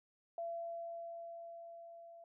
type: tone with level ramp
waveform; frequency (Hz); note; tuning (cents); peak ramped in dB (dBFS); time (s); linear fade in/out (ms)
sine; 676; E5; +43; -38 to -53; 0.38-2.24; 2
effects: none